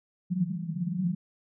white band-pass noise, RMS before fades -30 dBFS, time 0.3-1.15 s, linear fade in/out 10 ms, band 160 to 190 Hz, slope 96 dB/octave, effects none

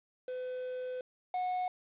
triangle tone pair in turn, 506 / 731.1 Hz, B4 / F#5, +42 / -21 cents, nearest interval tritone, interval 637 cents, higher second, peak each -34 / -29 dBFS, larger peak second, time 0.28-1.01 / 1.34-1.68 s, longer first, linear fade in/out 2 ms, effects resampled to 8000 Hz + 10-bit

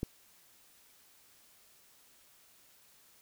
click, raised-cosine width 3 ms, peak -20 dBFS, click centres 0.031 s, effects white hiss -63 dBFS RMS until 3.21 s

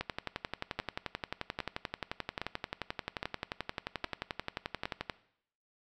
two click trains, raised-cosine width 0.3 ms, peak -18 / -18 dBFS, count 6 / 59, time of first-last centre 0.79-4.855 / 0.01-5.098 s, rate 1.23 / 11.4 Hz, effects noise-tail reverb RT60 0.7 s tail -18 dB re dry

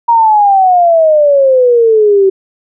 sine exponential sweep, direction down, 947 to 379.6 Hz, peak -4 dBFS, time 0.08-2.3 s, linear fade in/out 10 ms, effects none

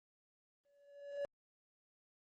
triangle tone with exponential growth, 569 Hz, C#5, 45 cents sharp, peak -33 dBFS, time 0.65-1.25 s, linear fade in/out 0 ms, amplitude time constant 130 ms, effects Opus 24 kbps

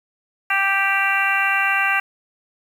harmonic tone, 392 Hz, G4, in tune, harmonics 2 / 3 / 4 / 5 / 6 / 7, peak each -25 / -25 / -21 / -24 / -24 / -23 dBFS, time 0.5-2 s, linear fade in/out 5 ms, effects 7-bit

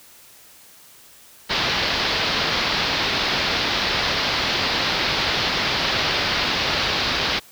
white low-pass noise, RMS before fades -22 dBFS, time 1.49-7.4 s, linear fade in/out 20 ms, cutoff 4900 Hz, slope 48 dB/octave, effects white hiss -48 dBFS RMS until 7.51 s

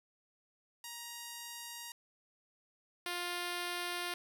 5% pulse tone pair in turn, 943 / 351.9 Hz, A#5 / F4, +20 / +13 cents, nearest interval octave + perfect fourth, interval 1707 cents, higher first, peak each -32 / -25 dBFS, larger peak second, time 0.84-1.92 / 3.06-4.14 s, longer neither, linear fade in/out 2 ms, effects none

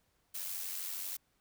blue noise with amplitude modulation, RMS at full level -38 dBFS, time 0.34-1.17 s, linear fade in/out 10 ms, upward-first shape sine, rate 92.6 Hz, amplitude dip 45%, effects pink hiss -75 dBFS RMS until 1.4 s

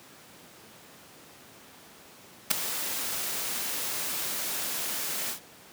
white noise with ADSR envelope, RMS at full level -19 dBFS, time 2.5-5.4 s, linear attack 14 ms, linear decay 4 ms, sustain -13 dB, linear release 110 ms, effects pink hiss -51 dBFS RMS until 5.72 s + high-pass 150 Hz 12 dB/octave

